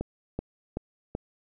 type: click train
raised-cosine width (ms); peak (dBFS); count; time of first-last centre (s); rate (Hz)
2; -17; 4; 0.01-1.151; 2.63
effects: none